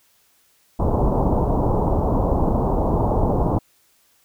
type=low-pass noise; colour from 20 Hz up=pink; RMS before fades=-19 dBFS; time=0.79-3.59 s; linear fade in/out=10 ms; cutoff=990 Hz; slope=48 dB/octave; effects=white hiss -60 dBFS RMS until 4.24 s